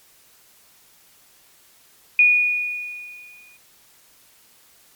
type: tone with exponential decay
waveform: sine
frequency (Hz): 2457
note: D#7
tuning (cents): -22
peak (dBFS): -9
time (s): 2.19-3.57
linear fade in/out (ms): 2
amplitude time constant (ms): 300
effects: white hiss -54 dBFS RMS until 4.95 s + MP3 96 kbps